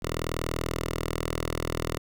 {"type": "tone with notch filter", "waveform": "5% pulse", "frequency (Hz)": 40.5, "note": "E1", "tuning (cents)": -30, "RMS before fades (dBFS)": -31, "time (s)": [0.02, 1.98], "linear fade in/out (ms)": 10, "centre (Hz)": 210, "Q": 1.3, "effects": []}